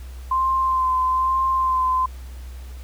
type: tone with vibrato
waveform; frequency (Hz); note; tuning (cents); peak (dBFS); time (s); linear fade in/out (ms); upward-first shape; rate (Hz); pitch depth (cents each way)
sine; 1041; C6; -9; -17; 0.31-2.06; 5; sine; 1.1; 22
effects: added 63 Hz sine -33 dBFS peak until 2.83 s + pink hiss -49 dBFS RMS until 2.83 s